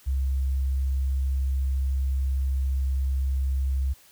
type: tone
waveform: sine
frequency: 66.8 Hz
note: C2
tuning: 36 cents sharp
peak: -22 dBFS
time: 0.06-3.94 s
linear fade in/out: 20 ms
effects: white hiss -55 dBFS RMS until 4.11 s